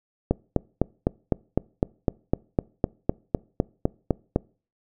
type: click train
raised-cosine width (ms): 2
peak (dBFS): -6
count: 17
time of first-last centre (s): 0.31-4.361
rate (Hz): 3.95
effects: noise-tail reverb RT60 0.4 s tail -25 dB re dry